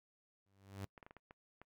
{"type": "tone with exponential growth", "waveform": "sawtooth", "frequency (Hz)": 98, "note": "G2", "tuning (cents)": 0, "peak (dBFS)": -37, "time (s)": [0.46, 0.85], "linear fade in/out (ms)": 0, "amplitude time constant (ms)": 84}
{"type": "clicks", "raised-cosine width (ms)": 0.5, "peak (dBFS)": -39, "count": 7, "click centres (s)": [0.978, 1.028, 1.065, 1.109, 1.167, 1.309, 1.616]}
{"effects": ["noise-tail reverb RT60 0.1 s tail -25 dB re dry"]}